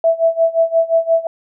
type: tone with tremolo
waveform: sine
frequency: 659.3 Hz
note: E5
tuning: in tune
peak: -8 dBFS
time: 0.04-1.27 s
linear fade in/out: 2 ms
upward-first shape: sine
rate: 5.7 Hz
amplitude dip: 90%
effects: none